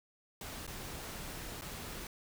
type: noise with dropouts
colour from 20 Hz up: pink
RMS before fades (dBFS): -44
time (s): 0.41-2.07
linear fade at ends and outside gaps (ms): 2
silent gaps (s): 0.667-0.676 / 1.612-1.619
effects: none